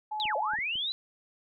sine tone, 854 Hz, G#5, 48 cents sharp, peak -31 dBFS, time 0.11-0.56 s, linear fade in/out 10 ms
sine linear two-way sweep, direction down then up, 4047 to 502 to 4047 Hz, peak -29 dBFS, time 0.2-0.92 s, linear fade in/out 0 ms, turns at 0.36 s
clicks, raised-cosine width 3 ms, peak -37 dBFS, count 4, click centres 0.255 / 0.536 / 0.588 / 0.756 s
effects none

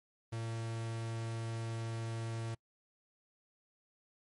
45% pulse tone, 113.8 Hz, A#2, 41 cents flat, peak -37 dBFS, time 0.32-2.55 s, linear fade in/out 10 ms, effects noise-tail reverb RT60 0.1 s tail -26 dB re dry + MP3 48 kbps

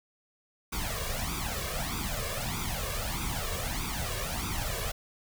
pink noise with flanger, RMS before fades -33 dBFS, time 0.72-4.92 s, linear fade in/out 10 ms, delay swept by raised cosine 0.83 to 1.81 ms, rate 1.6 Hz, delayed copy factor +0.8, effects none

